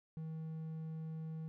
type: tone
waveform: triangle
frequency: 159.5 Hz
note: D#3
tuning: 43 cents sharp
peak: -39 dBFS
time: 0.17-1.48 s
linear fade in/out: 0 ms
effects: none